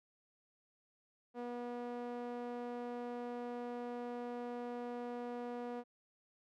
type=tone with band-pass filter; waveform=sawtooth; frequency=242.1 Hz; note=B3; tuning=34 cents flat; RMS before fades=-43 dBFS; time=1.34-5.84 s; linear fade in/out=50 ms; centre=550 Hz; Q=1.2; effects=none